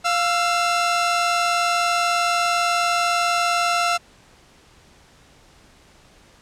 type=tone pair together; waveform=sawtooth; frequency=698.5 / 1337 Hz; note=F5 / E6; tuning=0 / +24 cents; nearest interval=major seventh; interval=1124 cents; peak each=-17 dBFS; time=0.04-3.98 s; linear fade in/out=20 ms; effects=pink hiss -52 dBFS RMS until 6.41 s + low-pass 8000 Hz 12 dB/octave